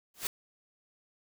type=noise with exponential growth; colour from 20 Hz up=white; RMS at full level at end=-28 dBFS; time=0.14-0.27 s; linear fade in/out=2 ms; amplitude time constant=28 ms; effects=none